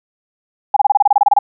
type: tone bursts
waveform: sine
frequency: 816 Hz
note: G#5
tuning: 31 cents flat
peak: -6 dBFS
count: 13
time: 0.74-1.389 s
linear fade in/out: 5 ms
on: 25 ms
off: 27 ms
effects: none